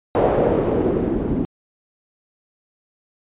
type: noise with low-pass filter sweep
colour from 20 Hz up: white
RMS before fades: -19 dBFS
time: 0.15-1.45 s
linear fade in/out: 0 ms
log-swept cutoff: 610 to 260 Hz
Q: 2.2
effects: resampled to 8000 Hz